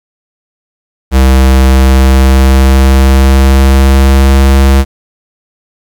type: tone with pitch glide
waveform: square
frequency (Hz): 65.7 to 67.63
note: C2 to C#2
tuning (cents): +8 to -42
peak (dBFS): -3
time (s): 1.11-4.85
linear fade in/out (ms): 50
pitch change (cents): +50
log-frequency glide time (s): 1.62-4.54
effects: 7-bit